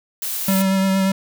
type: noise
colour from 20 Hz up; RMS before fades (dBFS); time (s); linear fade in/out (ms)
blue; -25; 0.22-0.62; 2
type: tone with vibrato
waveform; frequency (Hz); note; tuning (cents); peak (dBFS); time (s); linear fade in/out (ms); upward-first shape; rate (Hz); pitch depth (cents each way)
square; 192.1; G3; -35; -16; 0.48-1.12; 5; triangle; 8.6; 20
effects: none